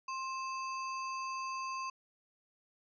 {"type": "tone with sample-and-hold", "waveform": "sine", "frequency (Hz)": 1056, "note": "C6", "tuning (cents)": 16, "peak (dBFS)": -36, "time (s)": [0.08, 1.9], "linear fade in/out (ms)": 5, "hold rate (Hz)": 3675, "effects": ["resampled to 16000 Hz"]}